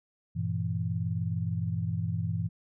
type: chord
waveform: sine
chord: E diminished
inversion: first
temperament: equal with one note detuned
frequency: 98 / 117.49 / 164.81 Hz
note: G2 / Bb2 / E3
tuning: 0 / +14 / 0 cents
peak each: -32 / -33 / -32 dBFS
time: 0.35-2.49 s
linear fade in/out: 20 ms
effects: none